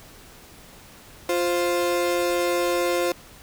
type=tone pair together; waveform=35% pulse; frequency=350 / 524.4 Hz; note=F4 / C5; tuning=+4 / +4 cents; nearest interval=perfect fifth; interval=700 cents; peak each=-22 dBFS; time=1.29-3.12 s; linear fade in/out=2 ms; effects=pink hiss -47 dBFS RMS until 3.42 s